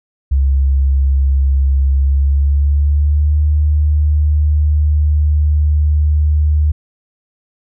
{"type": "tone with pitch glide", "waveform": "sine", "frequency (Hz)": [68, 75.02], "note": ["C#2", "D2"], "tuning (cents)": [-33, 37], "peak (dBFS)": -9, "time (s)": [0.31, 6.72], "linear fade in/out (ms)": 10, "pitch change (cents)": 170, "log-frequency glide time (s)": [1.94, 3.38], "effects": []}